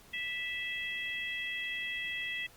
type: harmonic tone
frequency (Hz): 657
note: E5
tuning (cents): -6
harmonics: 3 / 4 / 5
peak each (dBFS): -37 / -39 / -41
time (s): 0.13-2.47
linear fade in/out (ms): 10
effects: pink hiss -58 dBFS RMS until 2.56 s + Opus 48 kbps